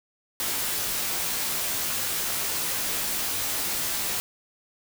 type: noise with comb filter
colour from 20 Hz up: white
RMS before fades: -28 dBFS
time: 0.4-4.2 s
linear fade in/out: 0 ms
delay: 16 ms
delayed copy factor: -0.55
effects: none